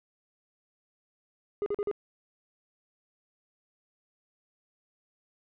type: tone bursts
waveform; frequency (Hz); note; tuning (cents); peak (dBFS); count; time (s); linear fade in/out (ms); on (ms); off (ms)
triangle; 410.1; G#4; -22; -25; 4; 1.62-1.913; 0; 41; 43
effects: low-pass 2000 Hz 12 dB/octave